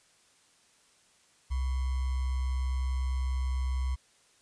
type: tone with sample-and-hold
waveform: sine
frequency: 64.8 Hz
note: C2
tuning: 16 cents flat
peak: -27 dBFS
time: 1.5-3.96 s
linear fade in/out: 20 ms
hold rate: 1050 Hz
effects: white hiss -64 dBFS RMS until 4.41 s + resampled to 22050 Hz